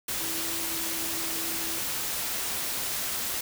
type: tone in noise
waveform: sine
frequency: 329.6 Hz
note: E4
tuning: in tune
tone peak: -40 dBFS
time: 0.21-1.79 s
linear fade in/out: 5 ms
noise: white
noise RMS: -31 dBFS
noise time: 0.08-3.41 s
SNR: -12 dB
effects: none